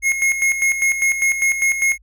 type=tone with tremolo; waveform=square; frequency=2160 Hz; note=C#7; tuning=45 cents flat; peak=-14 dBFS; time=0.02-1.98 s; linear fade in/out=50 ms; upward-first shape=square; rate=5 Hz; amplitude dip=60%; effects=added 50 Hz sine -49 dBFS peak until 2.02 s + resampled to 32000 Hz